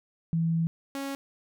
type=tone pair in turn; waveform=sine / sawtooth; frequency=164.81 / 275.5 Hz; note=E3 / C#4; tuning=0 / -11 cents; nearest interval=major sixth; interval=889 cents; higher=second; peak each=-23 / -28 dBFS; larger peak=first; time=0.33-0.67 / 0.95-1.15 s; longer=first; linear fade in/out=0 ms; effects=none